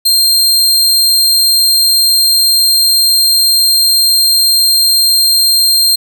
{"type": "tone", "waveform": "sawtooth", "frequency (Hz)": 4186, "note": "C8", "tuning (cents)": 0, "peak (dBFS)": -4, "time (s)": [0.05, 5.96], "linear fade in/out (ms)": 10, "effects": []}